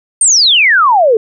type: exponential sweep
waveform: sine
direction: down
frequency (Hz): 9060 to 419.7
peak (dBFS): -5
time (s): 0.21-1.17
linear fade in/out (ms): 2
effects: none